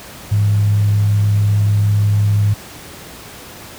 sine tone with frequency modulation, 103.5 Hz, G#2, 5 cents flat, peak -10 dBFS, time 0.31-2.54 s, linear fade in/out 10 ms, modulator 65.5 Hz, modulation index 0.23, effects pink hiss -35 dBFS RMS until 3.78 s + high-pass 60 Hz 12 dB/octave

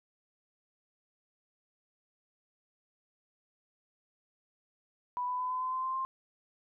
sine tone with pitch steps, 987.8 / 997 / 1006.2 / 1015.6 / 1025 / 1034.5 / 1044.1 / 1053.8 Hz, B5 / B5 / B5 / B5 / C6 / C6 / C6 / C6, 0 / +16 / +32 / +48 / -36 / -20 / -4 / +12 cents, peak -31 dBFS, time 5.17-6.05 s, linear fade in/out 0 ms, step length 110 ms, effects none

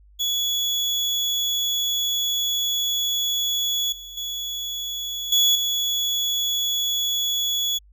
35% pulse tone with level steps, 3388 Hz, G#7, 34 cents sharp, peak -19 / -34 / -25 / -13 / -19 dBFS, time 0.19-7.79 s, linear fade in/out 20 ms, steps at 3.92 / 4.17 / 5.32 / 5.55 s, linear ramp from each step 5 ms, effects added 50 Hz sine -49 dBFS peak until 7.92 s

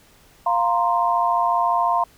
sine chord, F suspended fourth, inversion none, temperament equal, 698.5 / 932.3 / 1046.5 Hz, F5 / Bb5 / C6, 0 / 0 / 0 cents, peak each -21 dBFS, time 0.46-2.04 s, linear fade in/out 5 ms, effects pink hiss -53 dBFS RMS until 2.17 s

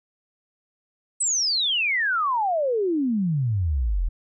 sine exponential sweep, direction down, 8280 to 37.88 Hz, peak -20 dBFS, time 1.2-4.09 s, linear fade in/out 10 ms, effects none

